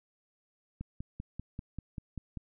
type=click train; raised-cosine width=5 ms; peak=-26 dBFS; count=9; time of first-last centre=0.81-2.373 s; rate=5.12 Hz; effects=none